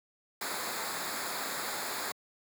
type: noise with comb filter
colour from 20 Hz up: pink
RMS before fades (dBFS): -36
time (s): 0.41-2.12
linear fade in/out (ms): 5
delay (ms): 0.34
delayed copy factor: -0.7
effects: high-pass 200 Hz 12 dB/octave